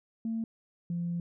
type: tone pair in turn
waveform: sine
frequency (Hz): 225.7 / 172.05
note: A3 / F3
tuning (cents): +44 / -26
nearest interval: perfect fourth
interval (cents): 470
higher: first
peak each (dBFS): -29 / -29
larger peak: neither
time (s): 0.25-0.44 / 0.9-1.2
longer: second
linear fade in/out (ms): 2
effects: tanh soft clip ceiling -25 dBFS